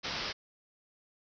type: low-pass noise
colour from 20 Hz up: white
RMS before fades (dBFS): -37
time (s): 0.03-0.33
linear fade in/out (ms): 20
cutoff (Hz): 5500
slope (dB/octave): 96
effects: none